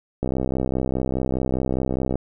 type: click train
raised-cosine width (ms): 2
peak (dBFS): -10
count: 126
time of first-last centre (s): 0.23-2.156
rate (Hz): 64.9
effects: none